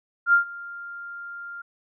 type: tone with ADSR envelope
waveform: sine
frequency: 1396.9 Hz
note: F6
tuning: in tune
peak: -12 dBFS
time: 0.26-1.62 s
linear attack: 72 ms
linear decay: 110 ms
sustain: -22 dB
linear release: 9 ms
effects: none